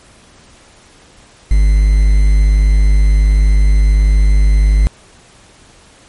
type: tone with quantisation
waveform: triangle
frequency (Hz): 50.7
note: G#1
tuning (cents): -41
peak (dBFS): -4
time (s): 1.51-4.87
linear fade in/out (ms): 0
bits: 5
effects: pink hiss -44 dBFS RMS until 6.08 s + MP3 48 kbps